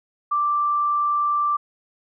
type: tone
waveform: sine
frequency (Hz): 1175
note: D6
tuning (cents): +1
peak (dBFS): -18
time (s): 0.31-1.57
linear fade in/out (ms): 10
effects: none